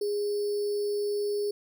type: tone with sample-and-hold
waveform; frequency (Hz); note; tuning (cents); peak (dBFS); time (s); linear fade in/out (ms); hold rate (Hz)
sine; 411.1; G#4; -18; -26; 0.01-1.51; 5; 4900
effects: none